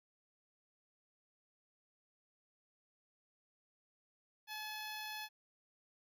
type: tone with notch filter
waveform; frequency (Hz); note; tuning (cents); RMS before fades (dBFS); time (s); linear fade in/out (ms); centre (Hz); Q
10% pulse; 856; A5; -48; -45; 4.47-5.29; 50; 7700; 1.9
effects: none